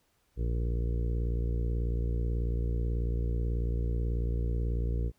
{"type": "harmonic tone", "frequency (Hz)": 58.27, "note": "A#1", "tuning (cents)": 0, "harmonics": [1, 2, 3, 4, 5, 6, 7, 8, 9], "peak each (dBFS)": [-28, -35, -42, -50, -46, -47, -46, -45, -57], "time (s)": [0.36, 5.12], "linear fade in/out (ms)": 50, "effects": ["pink hiss -72 dBFS RMS until 5.18 s"]}